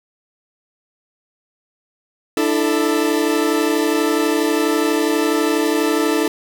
40% pulse chord, D suspended second, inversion none, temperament equal with one note detuned, 297.4 / 329.6 / 440 Hz, D4 / E4 / A4, +22 / 0 / 0 cents, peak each -19 dBFS, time 2.37-6.28 s, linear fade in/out 2 ms, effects none

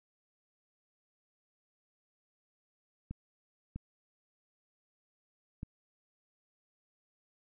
clicks, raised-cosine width 5 ms, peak -27 dBFS, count 3, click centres 3.11 / 3.76 / 5.631 s, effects none

